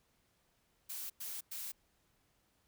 blue noise bursts, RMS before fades -43 dBFS, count 3, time 0.89-1.72 s, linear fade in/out 10 ms, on 210 ms, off 100 ms, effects pink hiss -75 dBFS RMS until 2.67 s

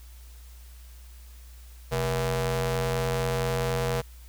sawtooth ring-modulated tone, 174.61 Hz, F3, in tune, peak -18 dBFS, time 1.91-4.02 s, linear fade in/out 20 ms, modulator 304 Hz, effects added 60 Hz sine -44 dBFS peak until 4.28 s + white hiss -56 dBFS RMS until 4.28 s

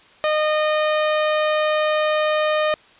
sawtooth tone, 613 Hz, D#5, 26 cents flat, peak -13 dBFS, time 0.24-2.74 s, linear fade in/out 0 ms, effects white hiss -50 dBFS RMS until 2.99 s + resampled to 8000 Hz

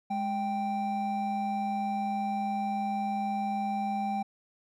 triangle tone pair together, 207.7 / 784.2 Hz, G#3 / G5, 0 / 0 cents, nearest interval octave + major seventh, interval 2300 cents, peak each -31 / -28 dBFS, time 0.1-4.23 s, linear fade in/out 10 ms, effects none

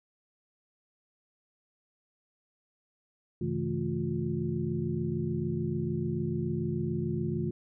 sine tone cluster, 94.3 / 134 / 160.8 / 218.1 / 354.9 Hz, F#2 / C3 / E3 / A3 / F4, +33 / +42 / -43 / -15 / +28 cents, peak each -39 / -35 / -33 / -35 / -35 dBFS, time 3.41-7.51 s, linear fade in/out 5 ms, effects none

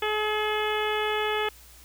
harmonic tone, 425.9 Hz, G#4, 44 cents sharp, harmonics 1 / 2 / 3 / 4 / 5 / 6 / 7 / 8, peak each -28 / -31 / -33 / -34 / -35 / -36 / -36 / -37 dBFS, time 0.02-1.49 s, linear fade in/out 5 ms, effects added 60 Hz sine -52 dBFS peak until 1.84 s + white hiss -52 dBFS RMS until 1.84 s

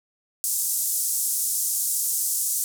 white band-pass noise, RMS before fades -25 dBFS, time 0.44-2.64 s, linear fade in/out 0 ms, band 6600 to 13000 Hz, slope 24 dB/octave, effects none

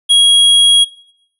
square tone, 3300 Hz, G#7, 12 cents flat, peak -6 dBFS, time 0.09-0.85 s, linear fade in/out 20 ms, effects noise-tail reverb RT60 0.7 s tail -21 dB re dry + resampled to 32000 Hz

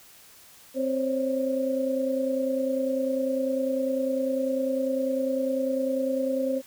sine tone cluster, 262.3 / 530 / 560 Hz, C4 / C5 / C#5, +4 / +22 / +18 cents, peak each -28 / -26 / -33 dBFS, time 0.74-6.62 s, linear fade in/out 50 ms, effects white hiss -52 dBFS RMS until 6.66 s

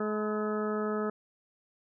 harmonic tone with a mistuned harmonic, 212.8 Hz, G#3, 42 cents sharp, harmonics 1 / 2 / 3 / 4 / 5 / 6 / 7 / 8, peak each -33 / -32 / -39 / -46 / -47 / -37 / -48 / -47 dBFS, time 0-1.1 s, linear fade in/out 5 ms, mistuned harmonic 5, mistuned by -67 cents, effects none

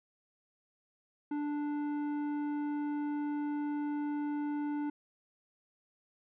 sine tone with tanh clipping, 293.7 Hz, D4, in tune, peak -34 dBFS, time 1.31-4.9 s, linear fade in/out 5 ms, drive 11 dB, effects none

